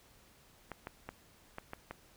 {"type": "clicks", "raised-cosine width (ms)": 0.5, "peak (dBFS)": -26, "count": 6, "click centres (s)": [0.717, 0.871, 1.09, 1.584, 1.734, 1.91], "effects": ["pink hiss -63 dBFS RMS until 2.16 s"]}